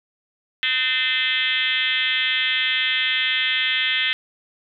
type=tone with frequency modulation; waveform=sine; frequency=2598 Hz; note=E7; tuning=26 cents flat; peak=-18 dBFS; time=0.63-4.13 s; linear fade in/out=0 ms; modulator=266 Hz; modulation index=3.5; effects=none